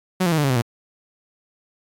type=tone with pitch steps; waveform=sawtooth; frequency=185 / 171.62 / 159.2 / 147.69 / 137 / 127.09 / 117.9 Hz; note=F#3 / F3 / D#3 / D3 / C#3 / C3 / A#2; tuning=0 / -30 / +40 / +10 / -20 / -50 / +20 cents; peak=-13 dBFS; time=0.2-0.62 s; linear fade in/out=10 ms; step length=60 ms; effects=AAC 64 kbps